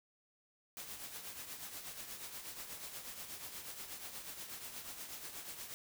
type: noise with tremolo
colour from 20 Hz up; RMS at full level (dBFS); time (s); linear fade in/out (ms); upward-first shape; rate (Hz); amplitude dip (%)
white; -45; 0.77-5.74; 0; triangle; 8.3; 60
effects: none